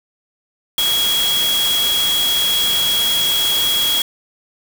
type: tone in noise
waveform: sine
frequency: 3319 Hz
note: G#7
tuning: 2 cents flat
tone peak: -15 dBFS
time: 0.78-4.02 s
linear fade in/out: 2 ms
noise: white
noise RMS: -22 dBFS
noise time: 0.78-4.02 s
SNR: +4 dB
effects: none